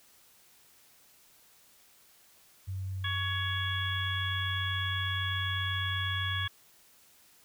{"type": "tone", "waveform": "sine", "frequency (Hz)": 95, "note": "F#2", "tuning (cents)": 46, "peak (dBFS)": -33, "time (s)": [2.67, 6.48], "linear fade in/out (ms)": 20}
{"type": "harmonic tone", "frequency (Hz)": 559, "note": "C#5", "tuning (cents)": 14, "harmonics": [2, 3, 4, 5, 6], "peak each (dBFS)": [-40, -35, -43, -46, -35], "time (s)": [3.04, 6.48], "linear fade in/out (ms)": 5}
{"effects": ["white hiss -61 dBFS RMS until 7.44 s"]}